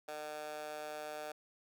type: tone with high-pass filter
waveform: 15% pulse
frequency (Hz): 151.4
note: D#3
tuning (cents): -47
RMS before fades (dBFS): -44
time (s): 0.08-1.32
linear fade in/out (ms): 5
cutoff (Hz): 680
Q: 2.4
effects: none